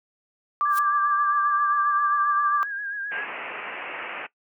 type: tone with tremolo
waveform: sine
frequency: 1174.7 Hz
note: D6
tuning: in tune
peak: -18 dBFS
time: 0.61-2.63 s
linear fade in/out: 0 ms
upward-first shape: triangle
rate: 12 Hz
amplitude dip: 35%
type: tone with vibrato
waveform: sine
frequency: 1634 Hz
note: G#6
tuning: 29 cents flat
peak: -28 dBFS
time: 0.65-3.25 s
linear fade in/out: 10 ms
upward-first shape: sine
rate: 7.5 Hz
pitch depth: 51 cents each way
type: noise with exponential growth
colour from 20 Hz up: blue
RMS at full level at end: -28 dBFS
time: 0.68-0.79 s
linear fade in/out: 5 ms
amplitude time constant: 23 ms
type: low-pass noise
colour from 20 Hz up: white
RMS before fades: -34 dBFS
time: 3.11-4.27 s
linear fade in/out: 10 ms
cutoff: 2800 Hz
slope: 96 dB/octave
effects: noise-tail reverb RT60 0.1 s tail -19 dB re dry + high-pass 400 Hz 12 dB/octave